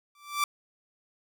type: tone with exponential growth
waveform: sawtooth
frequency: 1169 Hz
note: D6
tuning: 8 cents flat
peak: -18 dBFS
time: 0.15-0.44 s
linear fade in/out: 2 ms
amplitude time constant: 63 ms
effects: none